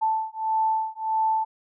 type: beating tone pair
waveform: sine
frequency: 880 / 881.6 Hz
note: A5 / A5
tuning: 0 / +3 cents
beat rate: 1.6 Hz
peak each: -25 dBFS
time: 0.01-1.45 s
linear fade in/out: 20 ms
effects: none